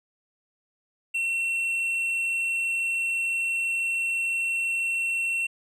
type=tone with tanh clipping; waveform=sine; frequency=2713 Hz; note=E7; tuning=49 cents sharp; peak=-25 dBFS; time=1.14-5.47 s; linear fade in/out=10 ms; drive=5 dB; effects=none